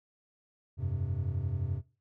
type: chord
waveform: triangle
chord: F suspended second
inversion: none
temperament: equal with one note detuned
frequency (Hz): 86.4 / 98 / 130.81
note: F2 / G2 / C3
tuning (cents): -18 / 0 / 0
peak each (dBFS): -33 / -32 / -33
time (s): 0.77-1.82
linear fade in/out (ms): 50
effects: noise-tail reverb RT60 0.3 s tail -17 dB re dry